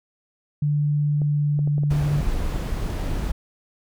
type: tone with pitch glide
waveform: sine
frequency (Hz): 147.2 to 145.93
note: D3 to D3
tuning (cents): +4 to -11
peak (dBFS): -18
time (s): 0.62-2.21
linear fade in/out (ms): 5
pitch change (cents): -15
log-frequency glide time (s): 1.13-1.95
type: clicks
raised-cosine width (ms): 2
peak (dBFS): -22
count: 9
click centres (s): 1.218 / 1.591 / 1.675 / 1.781 / 1.835 / 2.076 / 2.185 / 2.404 / 2.56
type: noise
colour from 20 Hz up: brown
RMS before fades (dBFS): -25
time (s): 1.9-3.32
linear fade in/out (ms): 10
effects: none